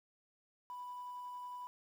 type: tone with tremolo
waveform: triangle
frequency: 987.8 Hz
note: B5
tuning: in tune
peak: -39 dBFS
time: 0.7-1.67 s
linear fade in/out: 0 ms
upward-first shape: triangle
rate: 11 Hz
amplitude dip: 25%
effects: tanh soft clip ceiling -40 dBFS + 11-bit